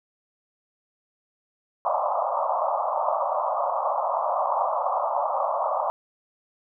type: band-pass noise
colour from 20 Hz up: pink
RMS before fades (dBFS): -25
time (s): 1.85-5.9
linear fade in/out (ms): 0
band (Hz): 560 to 1200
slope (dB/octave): 96
effects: none